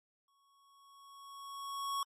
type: tone with exponential growth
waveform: square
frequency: 1108.7 Hz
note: C#6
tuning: in tune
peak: -33 dBFS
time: 0.28-2.03 s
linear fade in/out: 2 ms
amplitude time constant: 380 ms
effects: MP3 64 kbps